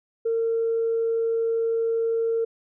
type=tone; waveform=sine; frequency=456.3 Hz; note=A#4; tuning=37 cents flat; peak=-20 dBFS; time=0.25-2.45 s; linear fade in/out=10 ms; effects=tanh soft clip ceiling -16 dBFS